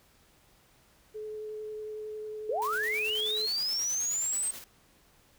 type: tone with vibrato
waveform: sine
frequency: 428.8 Hz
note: A4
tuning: 45 cents flat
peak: -36 dBFS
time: 1.14-3.47 s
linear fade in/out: 20 ms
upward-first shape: triangle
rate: 11 Hz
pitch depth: 10 cents each way
type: linear sweep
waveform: sine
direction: up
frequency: 406.9 to 8410 Hz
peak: -28 dBFS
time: 2.49-4.51 s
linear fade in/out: 5 ms
type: noise with tremolo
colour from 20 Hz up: white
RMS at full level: -43 dBFS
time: 2.62-4.64 s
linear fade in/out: 0 ms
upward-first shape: square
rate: 9.4 Hz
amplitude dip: 45%
effects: pink hiss -63 dBFS RMS until 5.38 s